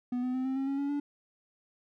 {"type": "tone with pitch steps", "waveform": "triangle", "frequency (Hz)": [246.9, 252.4, 258, 263.7, 269.6, 275.5, 281.7, 287.9], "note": ["B3", "B3", "C4", "C4", "C#4", "C#4", "C#4", "D4"], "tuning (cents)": [0, 38, -24, 14, -48, -11, 28, -34], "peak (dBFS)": -27, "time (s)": [0.12, 1], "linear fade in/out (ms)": 5, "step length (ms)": 110, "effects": []}